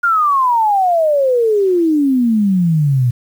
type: exponential sweep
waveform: sine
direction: down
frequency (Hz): 1430 to 118.7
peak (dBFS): -10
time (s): 0.03-3.11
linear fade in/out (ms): 10
effects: 7-bit